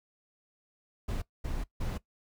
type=noise bursts at uneven times; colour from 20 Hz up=brown; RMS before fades=-33 dBFS; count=3; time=1.08-1.22 / 1.44-1.64 / 1.8-1.98 s; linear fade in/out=10 ms; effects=noise-tail reverb RT60 0.1 s tail -18 dB re dry